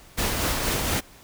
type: noise with tremolo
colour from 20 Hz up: pink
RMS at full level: -24 dBFS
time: 0.17-1.01 s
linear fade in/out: 20 ms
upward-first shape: sine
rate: 4.2 Hz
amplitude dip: 30%
effects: pink hiss -50 dBFS RMS until 1.23 s